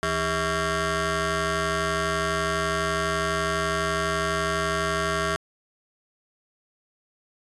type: ring-modulated tone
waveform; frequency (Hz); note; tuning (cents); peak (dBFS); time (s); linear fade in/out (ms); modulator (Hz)
15% pulse; 240; B3; -49; -14; 0.03-5.36; 0; 886
effects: resampled to 24000 Hz